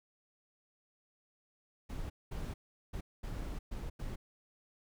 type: noise bursts at uneven times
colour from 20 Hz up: brown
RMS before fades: -40 dBFS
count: 6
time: 1.89-2.1 / 2.31-2.54 / 2.93-3.01 / 3.23-3.59 / 3.71-3.9 / 3.99-4.16 s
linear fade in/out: 10 ms
effects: none